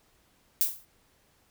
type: noise with exponential decay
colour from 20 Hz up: violet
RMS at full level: -21 dBFS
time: 0.61-0.85 s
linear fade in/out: 0 ms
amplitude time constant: 51 ms
effects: pink hiss -66 dBFS RMS until 1.5 s

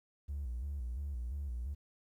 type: tone with vibrato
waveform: triangle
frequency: 65.41 Hz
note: C2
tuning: in tune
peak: -33 dBFS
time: 0.28-1.75 s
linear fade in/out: 20 ms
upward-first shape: square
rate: 2.9 Hz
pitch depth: 150 cents each way
effects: tanh soft clip ceiling -33 dBFS + 12-bit

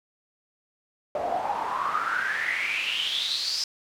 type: noise with band-pass filter sweep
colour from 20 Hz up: pink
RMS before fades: -28 dBFS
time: 1.15-3.64 s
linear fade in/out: 2 ms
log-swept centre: 620 to 5200 Hz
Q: 8.8
effects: none

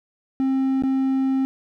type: tone with dropouts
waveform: triangle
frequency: 266 Hz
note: C4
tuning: 29 cents sharp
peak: -16 dBFS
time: 0.4-1.45 s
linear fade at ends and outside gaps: 0 ms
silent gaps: 0.823-0.836 s
effects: none

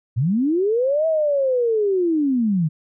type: linear two-way sweep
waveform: sine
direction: up then down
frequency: 103.83 to 652 to 147.4 Hz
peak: -16 dBFS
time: 0.16-2.69 s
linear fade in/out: 20 ms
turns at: 1.07 s
effects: none

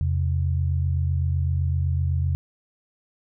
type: tone pair together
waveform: sine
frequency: 84.5 / 132.37 Hz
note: E2 / C3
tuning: +43 / +20 cents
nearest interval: minor sixth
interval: 777 cents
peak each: -21 / -26 dBFS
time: 0.01-2.35 s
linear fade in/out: 0 ms
effects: none

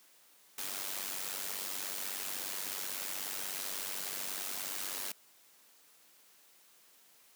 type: noise with amplitude modulation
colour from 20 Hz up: white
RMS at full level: -36 dBFS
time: 0.58-5.12 s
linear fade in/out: 5 ms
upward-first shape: sine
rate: 96.4 Hz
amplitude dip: 70%
effects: white hiss -63 dBFS RMS until 7.35 s + high-pass 200 Hz 12 dB/octave

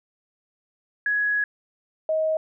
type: tone pair in turn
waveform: sine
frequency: 1674 / 631.2 Hz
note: G#6 / D#5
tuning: +13 / +25 cents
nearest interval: octave + perfect fourth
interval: 1688 cents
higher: first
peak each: -20 dBFS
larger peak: neither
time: 1.06-1.44 / 2.09-2.37 s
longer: first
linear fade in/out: 2 ms
effects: none

